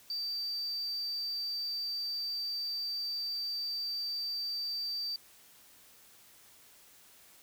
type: tone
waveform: sine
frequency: 4649 Hz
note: D8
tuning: 18 cents flat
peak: -31 dBFS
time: 0.1-5.16 s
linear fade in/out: 2 ms
effects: tanh soft clip ceiling -32 dBFS + white hiss -59 dBFS RMS until 7.42 s